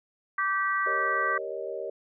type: harmonic tone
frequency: 388.5 Hz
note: G4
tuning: 16 cents flat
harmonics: 3 / 4 / 5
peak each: -27 / -29 / -31 dBFS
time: 0.38-1.38 s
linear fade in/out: 5 ms
type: chord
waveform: sine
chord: Eb dominant seventh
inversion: first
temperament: equal with one note detuned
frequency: 392 / 469.4 / 554.4 / 622.3 Hz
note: G4 / Bb4 / Db5 / Eb5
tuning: 0 / +12 / 0 / 0 cents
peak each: -37 dBFS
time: 0.86-1.9 s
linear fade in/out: 5 ms
effects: none